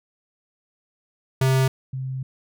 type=tone pair in turn; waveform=square / sine; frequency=132 / 131.37 Hz; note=C3 / C3; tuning=+16 / +7 cents; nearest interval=unison; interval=9 cents; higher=first; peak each=-17 / -26 dBFS; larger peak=first; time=1.41-1.68 / 1.93-2.23 s; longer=second; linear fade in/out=5 ms; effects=none